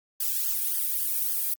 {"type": "noise with flanger", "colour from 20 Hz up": "violet", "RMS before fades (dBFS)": -27, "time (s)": [0.2, 1.54], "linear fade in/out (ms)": 5, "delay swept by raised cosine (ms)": [0.61, 1.25], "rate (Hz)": 3.6, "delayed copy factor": 0.95, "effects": ["Opus 48 kbps"]}